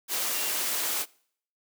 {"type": "tone in noise", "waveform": "sine", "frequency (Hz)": 2774, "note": "F7", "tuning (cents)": -12, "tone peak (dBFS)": -39, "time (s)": [0.31, 0.54], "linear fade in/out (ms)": 50, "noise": "white", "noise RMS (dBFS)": -29, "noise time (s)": [0.08, 1.06], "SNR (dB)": -13, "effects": ["noise-tail reverb RT60 0.6 s tail -24 dB re dry", "high-pass 300 Hz 12 dB/octave"]}